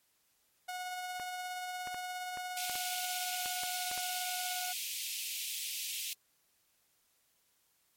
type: tone with tremolo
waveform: sawtooth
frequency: 729 Hz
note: F#5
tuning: 26 cents flat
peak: -33 dBFS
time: 0.68-4.73 s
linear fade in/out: 10 ms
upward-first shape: triangle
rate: 17 Hz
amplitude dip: 30%
type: clicks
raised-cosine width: 0.5 ms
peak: -30 dBFS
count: 10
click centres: 1.198 / 1.873 / 1.945 / 2.373 / 2.697 / 2.755 / 3.459 / 3.635 / 3.914 / 3.977 s
type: high-pass noise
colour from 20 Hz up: pink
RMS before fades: -39 dBFS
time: 2.57-6.13 s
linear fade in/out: 0 ms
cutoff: 2400 Hz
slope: 48 dB/octave
effects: white hiss -73 dBFS RMS until 7.96 s + MP3 64 kbps